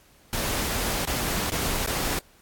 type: noise with dropouts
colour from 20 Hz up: pink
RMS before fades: -27 dBFS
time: 0.33-2.19 s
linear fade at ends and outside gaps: 2 ms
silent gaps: 1.053-1.073 / 1.502-1.519 / 1.863-1.873 s
effects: pink hiss -57 dBFS RMS until 2.41 s + AAC 64 kbps